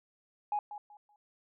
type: tone with echo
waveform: sine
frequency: 832 Hz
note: G#5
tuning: 3 cents sharp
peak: -28 dBFS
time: 0.52-0.59 s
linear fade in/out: 2 ms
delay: 190 ms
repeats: 3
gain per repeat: -12 dB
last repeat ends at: 1.16 s
effects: tanh soft clip ceiling -24 dBFS